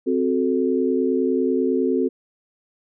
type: chord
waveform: sine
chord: F# diminished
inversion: second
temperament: equal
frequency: 261.6 / 370 / 440 Hz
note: C4 / F#4 / A4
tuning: 0 / 0 / 0 cents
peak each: -21 / -22 / -23 dBFS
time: 0.06-2.09 s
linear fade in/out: 20 ms
effects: none